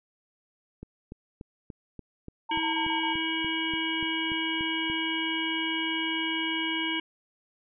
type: click train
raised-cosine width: 3 ms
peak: -27 dBFS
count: 15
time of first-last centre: 0.83-4.9 s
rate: 3.44 Hz
type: tone bursts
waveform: sine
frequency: 908 Hz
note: A#5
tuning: 46 cents flat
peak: -29 dBFS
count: 5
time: 2.49-3.136 s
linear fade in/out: 10 ms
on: 110 ms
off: 24 ms
type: harmonic tone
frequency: 323.2 Hz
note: E4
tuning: 34 cents flat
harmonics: 1 / 3 / 5 / 7 / 9 / 10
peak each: -32 / -37 / -37 / -33 / -32 / -38 dBFS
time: 2.51-7 s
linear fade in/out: 5 ms
effects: none